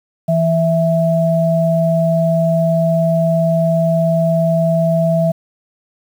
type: tone pair together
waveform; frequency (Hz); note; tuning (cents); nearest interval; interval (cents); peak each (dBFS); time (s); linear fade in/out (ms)
sine; 164.81 / 658.1; E3 / E5; 0 / -3; 2 octaves; 2397; -14; 0.28-5.32; 10
effects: 7-bit